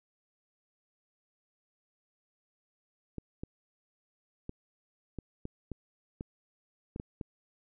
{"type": "clicks", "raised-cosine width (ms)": 3, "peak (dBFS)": -25, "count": 10, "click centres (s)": [3.183, 3.435, 4.494, 5.187, 5.454, 5.717, 6.209, 6.961, 6.999, 7.212], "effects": []}